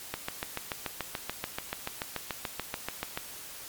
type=click train; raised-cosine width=0.3 ms; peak=-15 dBFS; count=22; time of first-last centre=0.14-3.175 s; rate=6.92 Hz; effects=white hiss -44 dBFS RMS until 3.68 s + MP3 96 kbps